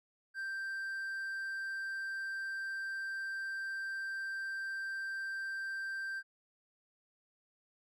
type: tone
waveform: triangle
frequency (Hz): 1571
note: G6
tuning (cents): +3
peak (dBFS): -35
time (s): 0.34-6.23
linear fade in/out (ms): 50
effects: none